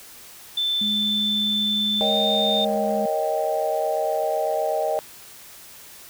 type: tone with pitch glide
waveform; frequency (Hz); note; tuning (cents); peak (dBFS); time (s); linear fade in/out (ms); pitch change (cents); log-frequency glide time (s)
sine; 3533 to 3626; A7 to A#7; +6 to -49; -20; 0.57-2.65; 5; +45; 1.98-2.11
type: tone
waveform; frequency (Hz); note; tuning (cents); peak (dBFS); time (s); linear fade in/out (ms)
sine; 210; G#3; +19; -26; 0.81-3.06; 5
type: chord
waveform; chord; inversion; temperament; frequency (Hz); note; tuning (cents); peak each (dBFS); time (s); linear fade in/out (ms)
sine; Eb dominant seventh; second; equal; 466.2 / 554.4 / 622.3 / 784; Bb4 / Db5 / Eb5 / G5; 0 / 0 / 0 / 0; -28 / -29 / -23 / -26; 2.01-4.99; 0
effects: tanh soft clip ceiling -10 dBFS + white hiss -44 dBFS RMS until 6.09 s